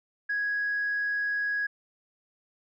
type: tone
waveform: sine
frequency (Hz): 1661.2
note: G#6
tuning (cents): 0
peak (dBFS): -25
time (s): 0.29-1.67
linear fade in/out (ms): 10
effects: tanh soft clip ceiling -22 dBFS